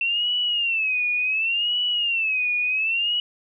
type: tone with vibrato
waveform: sine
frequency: 2688 Hz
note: E7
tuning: 33 cents sharp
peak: -20 dBFS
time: 0.01-3.2 s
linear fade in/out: 2 ms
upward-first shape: sine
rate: 0.69 Hz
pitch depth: 160 cents each way
effects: none